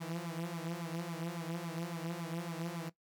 sawtooth tone with flanger, 168.1 Hz, E3, 34 cents sharp, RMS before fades -40 dBFS, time 0-2.9 s, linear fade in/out 20 ms, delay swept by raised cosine 0.84 to 6.34 ms, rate 3.6 Hz, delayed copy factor +0.9, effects noise-tail reverb RT60 0.1 s tail -17 dB re dry

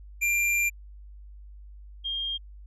square / sine tone pair in turn, 2380 / 3215 Hz, D7 / G7, +22 / +43 cents, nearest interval perfect fourth, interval 521 cents, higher second, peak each -23 / -28 dBFS, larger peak first, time 0.21-0.7 / 2.04-2.38 s, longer first, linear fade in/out 20 ms, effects added 50 Hz sine -43 dBFS peak until 2.66 s + resampled to 32000 Hz

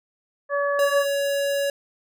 harmonic tone, 569 Hz, C#5, 45 cents sharp, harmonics 1 / 2 / 3, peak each -22 / -27 / -28 dBFS, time 0.49-1.06 s, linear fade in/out 50 ms
square tone, 562 Hz, C#5, 24 cents sharp, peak -22 dBFS, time 0.79-1.7 s, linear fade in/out 2 ms
effects none

